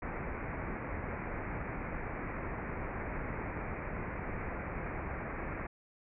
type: low-pass noise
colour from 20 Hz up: pink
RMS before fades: -39 dBFS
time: 0.02-5.67 s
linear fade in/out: 5 ms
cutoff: 2400 Hz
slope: 96 dB/octave
effects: none